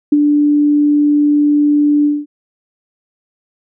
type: tone with ADSR envelope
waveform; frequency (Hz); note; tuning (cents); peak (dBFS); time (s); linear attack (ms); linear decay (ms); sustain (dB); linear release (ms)
sine; 293.7; D4; 0; -4; 0.12-2.26; 6; 31; -4; 210
effects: none